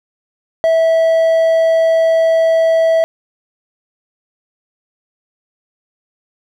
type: tone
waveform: triangle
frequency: 653 Hz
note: E5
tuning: 17 cents flat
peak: -7 dBFS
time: 0.64-3.04 s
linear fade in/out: 0 ms
effects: none